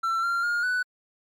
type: tone with pitch steps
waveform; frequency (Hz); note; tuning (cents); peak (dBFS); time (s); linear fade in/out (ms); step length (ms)
triangle; 1344 / 1383 / 1420 / 1489; E6 / F6 / F6 / F#6; +33 / -17 / +28 / +11; -21; 0.03-0.83; 10; 200
effects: MP3 96 kbps